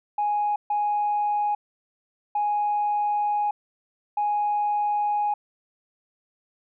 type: tone bursts at uneven times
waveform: sine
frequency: 830.6 Hz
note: G#5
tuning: in tune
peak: -20 dBFS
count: 4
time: 0.18-0.56 / 0.7-1.55 / 2.35-3.51 / 4.17-5.34 s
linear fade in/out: 5 ms
effects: tanh soft clip ceiling -17 dBFS